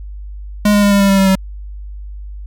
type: tone with pitch steps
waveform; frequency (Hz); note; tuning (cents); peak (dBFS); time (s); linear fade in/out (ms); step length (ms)
square; 207.7 / 205.2 / 202.7 / 200.3 / 197.86 / 195.48 / 193.12 / 190.79; G#3 / G#3 / G#3 / G3 / G3 / G3 / G3 / G3; 0 / -21 / -42 / +38 / +16 / -5 / -26 / -47; -9; 0.65-1.354; 5; 88
effects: added 50 Hz sine -26 dBFS peak until 2.46 s